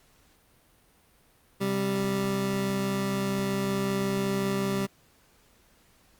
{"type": "tone pair together", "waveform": "25% pulse", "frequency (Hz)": [130.81, 196], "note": ["C3", "G3"], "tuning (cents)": [0, 0], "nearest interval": "perfect fifth", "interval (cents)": 700, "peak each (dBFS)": [-30, -23], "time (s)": [1.6, 4.87], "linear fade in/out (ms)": 20, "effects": ["pink hiss -62 dBFS RMS until 6.19 s", "Opus 48 kbps"]}